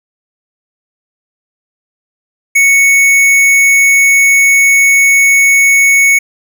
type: tone with tanh clipping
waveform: sine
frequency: 2217 Hz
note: C#7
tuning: in tune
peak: -6 dBFS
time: 2.55-6.19 s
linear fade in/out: 10 ms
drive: 18 dB
effects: none